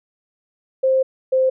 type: tone pair in turn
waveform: sine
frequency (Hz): 526 / 521.5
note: C5 / C5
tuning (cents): +9 / -6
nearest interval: unison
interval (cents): 15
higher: first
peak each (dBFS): -13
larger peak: neither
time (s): 0.83-1.03 / 1.32-1.5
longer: first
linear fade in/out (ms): 10
effects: none